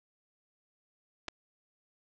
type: clicks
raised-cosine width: 0.2 ms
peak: -20 dBFS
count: 2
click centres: 1.282 / 1.285 s
effects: low-pass 6000 Hz 12 dB/octave